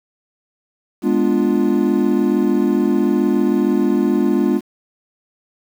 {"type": "chord", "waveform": "triangle", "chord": "G# diminished seventh", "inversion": "none", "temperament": "equal", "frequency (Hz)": [207.7, 246.9, 293.7, 349.2], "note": ["G#3", "B3", "D4", "F4"], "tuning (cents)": [0, 0, 0, 0], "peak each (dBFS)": -17, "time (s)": [1.02, 4.61], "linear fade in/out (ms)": 50, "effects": ["7-bit"]}